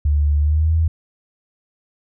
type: tone with pitch glide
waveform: sine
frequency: 73.42 to 81 Hz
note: D2 to E2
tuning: 0 to -30 cents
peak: -13 dBFS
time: 0.05-0.88 s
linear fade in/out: 5 ms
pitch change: +170 cents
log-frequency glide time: 0.39-0.74 s
effects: none